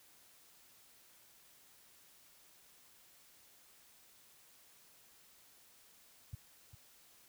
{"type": "tone with echo", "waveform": "sine", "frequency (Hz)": 103.83, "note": "G#2", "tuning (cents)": 0, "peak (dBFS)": -38, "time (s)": [6.33, 6.35], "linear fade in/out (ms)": 5, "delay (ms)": 400, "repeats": 1, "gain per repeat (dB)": -11, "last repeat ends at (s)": 6.75, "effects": ["white hiss -64 dBFS RMS until 7.28 s"]}